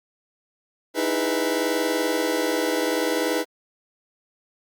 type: chord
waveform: sawtooth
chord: E major seventh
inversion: third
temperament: just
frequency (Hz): 309 / 329.6 / 412 / 494.4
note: D#4 / E4 / G#4 / B4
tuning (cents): -12 / 0 / -14 / +2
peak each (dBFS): -23 / -24 / -24 / -21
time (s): 0.94-3.45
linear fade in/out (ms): 50
effects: Opus 48 kbps